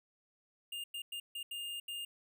square tone bursts at uneven times, 2821 Hz, F7, 17 cents sharp, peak -40 dBFS, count 6, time 0.72-0.84 / 0.94-1.02 / 1.12-1.2 / 1.35-1.43 / 1.51-1.8 / 1.88-2.05 s, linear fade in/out 5 ms, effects none

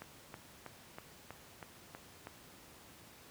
click train, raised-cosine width 0.5 ms, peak -30 dBFS, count 8, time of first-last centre 0.02-2.271 s, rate 3.11 Hz, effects pink hiss -57 dBFS RMS until 3.3 s + high-pass 80 Hz 12 dB/octave

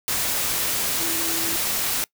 sine tone in noise, 329.6 Hz, E4, in tune, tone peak -32 dBFS, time 1-1.56 s, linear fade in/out 0 ms, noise white, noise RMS -24 dBFS, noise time 0.08-2.04 s, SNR -11 dB, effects noise-tail reverb RT60 0.1 s tail -23 dB re dry

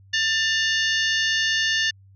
harmonic tone with a mistuned harmonic, 890 Hz, A5, 20 cents sharp, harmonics 2 / 3 / 4 / 5 / 6 / 7, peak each -22 / -26 / -28 / -30 / -32 / -33 dBFS, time 0.13-1.91 s, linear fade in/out 10 ms, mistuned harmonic 3, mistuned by +110 cents, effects added 97 Hz sine -48 dBFS peak until 2.15 s

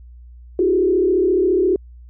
sine tone with frequency modulation, 370 Hz, F#4, in tune, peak -13 dBFS, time 0.59-1.76 s, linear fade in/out 2 ms, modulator 34.5 Hz, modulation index 1.1, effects added 60 Hz sine -38 dBFS peak until 2.09 s

